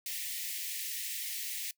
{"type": "high-pass noise", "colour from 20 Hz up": "white", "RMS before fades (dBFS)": -38, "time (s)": [0.06, 1.71], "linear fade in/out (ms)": 2, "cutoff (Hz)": 1800, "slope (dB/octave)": 96, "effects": ["noise-tail reverb RT60 0.1 s tail -21 dB re dry"]}